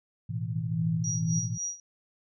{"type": "chord", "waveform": "sine", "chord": "A suspended second", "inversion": "none", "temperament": "just", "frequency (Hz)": [110, 123.75, 165], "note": ["A2", "B2", "E3"], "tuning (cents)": [0, 4, 2], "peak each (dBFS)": [-33, -34, -35], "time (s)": [0.29, 1.58], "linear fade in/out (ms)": 10}
{"type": "tone", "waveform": "sine", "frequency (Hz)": 162.8, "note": "E3", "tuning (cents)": -21, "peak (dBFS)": -28, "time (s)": [0.54, 1.4], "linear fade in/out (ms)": 20}
{"type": "tone with tremolo", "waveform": "sine", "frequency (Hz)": 5760, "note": "F#8", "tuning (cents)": -47, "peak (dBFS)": -29, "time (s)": [1.04, 1.8], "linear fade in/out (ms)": 2, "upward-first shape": "sine", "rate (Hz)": 3.7, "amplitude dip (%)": 90}
{"effects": []}